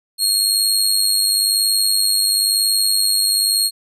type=tone with amplitude modulation; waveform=25% pulse; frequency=4279 Hz; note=C8; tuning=38 cents sharp; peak=-7 dBFS; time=0.18-3.71 s; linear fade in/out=50 ms; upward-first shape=sine; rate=101 Hz; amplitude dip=55%; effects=none